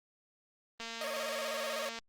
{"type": "click train", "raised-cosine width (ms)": 0.2, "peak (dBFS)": -25, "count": 273, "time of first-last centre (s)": [0.8, 1.988], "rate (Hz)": 229}
{"type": "tone with vibrato", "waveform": "sawtooth", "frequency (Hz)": 587.3, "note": "D5", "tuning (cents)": 0, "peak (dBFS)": -32, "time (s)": [1.01, 1.89], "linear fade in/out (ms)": 2, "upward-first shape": "square", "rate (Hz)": 16, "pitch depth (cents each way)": 98}
{"effects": ["Opus 24 kbps"]}